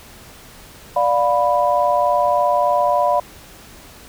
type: chord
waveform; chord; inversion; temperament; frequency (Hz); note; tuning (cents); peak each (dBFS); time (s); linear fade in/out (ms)
sine; B diminished; first; equal with one note detuned; 587.3 / 710.7 / 987.8; D5 / F5 / B5; 0 / +30 / 0; -18; 0.96-3.2; 5
effects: pink hiss -42 dBFS RMS until 4.08 s